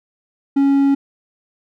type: tone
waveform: triangle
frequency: 277.2 Hz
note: C#4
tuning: in tune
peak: -9 dBFS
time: 0.56-0.95 s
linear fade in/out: 10 ms
effects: none